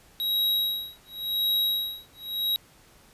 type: tone with tremolo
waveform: square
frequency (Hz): 3835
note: A#7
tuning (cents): +48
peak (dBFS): -22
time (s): 0.2-2.56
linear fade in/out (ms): 0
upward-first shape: sine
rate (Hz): 0.92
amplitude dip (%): 100
effects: pink hiss -56 dBFS RMS until 3.13 s + resampled to 32000 Hz